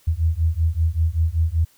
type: beating tone pair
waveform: sine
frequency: 79 / 84.2 Hz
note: D#2 / E2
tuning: +27 / +37 cents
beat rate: 5.2 Hz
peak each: -20 dBFS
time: 0.07-1.65 s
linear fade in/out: 10 ms
effects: white hiss -57 dBFS RMS until 1.77 s